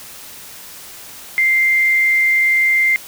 sine tone with frequency modulation, 2093 Hz, C7, in tune, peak -11 dBFS, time 1.38-2.96 s, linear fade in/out 0 ms, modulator 103 Hz, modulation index 0.24, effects white hiss -36 dBFS RMS until 3.07 s

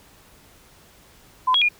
sine tone with pitch steps, 1018 / 3310 / 2428 Hz, C6 / G#7 / D#7, -48 / -6 / -43 cents, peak -15 dBFS, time 1.47-1.689 s, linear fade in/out 10 ms, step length 73 ms, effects pink hiss -52 dBFS RMS until 1.79 s

